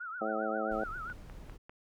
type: tone with vibrato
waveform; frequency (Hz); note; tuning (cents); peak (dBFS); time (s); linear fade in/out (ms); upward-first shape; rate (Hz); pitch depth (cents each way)
sine; 1373; F6; -30; -38; 0-1.13; 10; triangle; 7.5; 170
type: harmonic tone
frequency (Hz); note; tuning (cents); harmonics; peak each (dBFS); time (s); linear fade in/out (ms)
109; A2; -16; 2 / 3 / 4 / 5 / 6 / 7; -40 / -40 / -40 / -37 / -38 / -38; 0.21-0.84; 5
type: noise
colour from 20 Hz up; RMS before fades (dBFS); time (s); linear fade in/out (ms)
brown; -47; 0.7-1.58; 20
type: click train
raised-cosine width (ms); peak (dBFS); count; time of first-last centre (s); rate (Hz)
0.5; -34; 4; 1.1-1.695; 5.04
effects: none